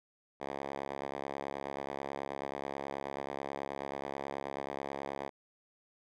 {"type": "tone with band-pass filter", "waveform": "5% pulse", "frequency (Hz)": 69.3, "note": "C#2", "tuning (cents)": 0, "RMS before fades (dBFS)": -40, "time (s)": [0.4, 5.3], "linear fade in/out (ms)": 20, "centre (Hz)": 810, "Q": 0.67, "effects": []}